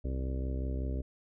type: harmonic tone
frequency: 65.41 Hz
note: C2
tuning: in tune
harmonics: 1 / 2 / 3 / 4 / 5 / 6 / 7 / 8 / 9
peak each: -32 / -41 / -48 / -42 / -48 / -47 / -49 / -55 / -49 dBFS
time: 0.04-1.02 s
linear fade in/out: 10 ms
effects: none